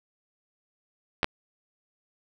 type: clicks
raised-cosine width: 0.3 ms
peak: -7 dBFS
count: 2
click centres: 1.231 / 1.244 s
effects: none